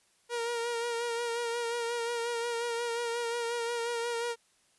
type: tone with vibrato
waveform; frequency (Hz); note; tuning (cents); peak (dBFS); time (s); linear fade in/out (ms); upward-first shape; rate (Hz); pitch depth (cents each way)
sawtooth; 470.3; A#4; +15; -27; 0.29-4.36; 50; sine; 5.6; 33
effects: white hiss -68 dBFS RMS until 4.78 s + resampled to 24000 Hz